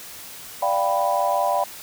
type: chord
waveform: sine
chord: G dominant seventh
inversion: second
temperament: equal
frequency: 587.3 / 698.5 / 784 / 987.8 Hz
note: D5 / F5 / G5 / B5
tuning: 0 / 0 / 0 / 0 cents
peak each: -24 dBFS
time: 0.62-1.64 s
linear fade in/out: 5 ms
effects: white hiss -39 dBFS RMS until 1.82 s